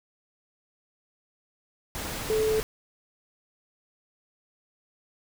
sine tone in noise, 435.6 Hz, A4, 17 cents flat, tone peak -22 dBFS, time 2.3-2.6 s, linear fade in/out 0 ms, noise pink, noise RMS -34 dBFS, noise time 1.95-2.63 s, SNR +9 dB, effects none

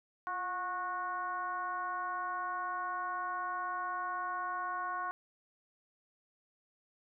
sine tone with frequency modulation, 1095 Hz, C#6, 22 cents flat, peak -34 dBFS, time 0.27-5.11 s, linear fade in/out 0 ms, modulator 374 Hz, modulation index 0.98, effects none

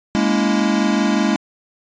square chord, A# half-diminished seventh, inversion third, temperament equal with one note detuned, 207.7 / 233.1 / 282.2 / 329.6 Hz, G#3 / A#3 / C#4 / E4, 0 / 0 / +31 / 0 cents, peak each -19 / -22 / -22 / -23 dBFS, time 0.15-1.36 s, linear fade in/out 0 ms, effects resampled to 16000 Hz

